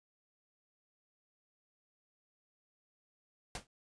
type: noise with exponential decay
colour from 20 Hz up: pink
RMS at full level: -36 dBFS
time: 3.55-3.67 s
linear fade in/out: 2 ms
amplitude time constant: 24 ms
effects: resampled to 22050 Hz